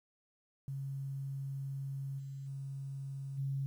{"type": "tone with level steps", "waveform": "sine", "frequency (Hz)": 136.9, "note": "C#3", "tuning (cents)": -21, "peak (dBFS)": [-37, -41, -39, -33], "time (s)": [0.68, 3.66], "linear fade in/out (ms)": 0, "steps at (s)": [2.18, 2.46, 3.37], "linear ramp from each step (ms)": 20, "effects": ["11-bit"]}